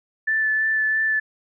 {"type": "tone with vibrato", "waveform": "sine", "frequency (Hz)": 1753, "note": "A6", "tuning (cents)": -7, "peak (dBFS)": -18, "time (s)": [0.27, 1.2], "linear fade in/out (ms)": 10, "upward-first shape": "sine", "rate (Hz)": 3, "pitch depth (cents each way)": 12, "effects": []}